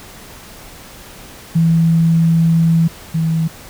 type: tone pair in turn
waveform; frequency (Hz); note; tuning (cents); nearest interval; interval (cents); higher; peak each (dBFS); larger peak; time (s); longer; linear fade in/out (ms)
sine; 164.81 / 162.07; E3 / E3; 0 / -29; unison; 29; first; -9 / -13; first; 1.55-2.88 / 3.14-3.48; first; 10
effects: pink hiss -37 dBFS RMS until 3.69 s